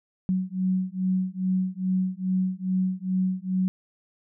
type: beating tone pair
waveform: sine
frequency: 185 / 187.4 Hz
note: F#3 / F#3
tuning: 0 / +22 cents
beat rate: 2.4 Hz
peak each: -26 dBFS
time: 0.29-3.68 s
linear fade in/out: 0 ms
effects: none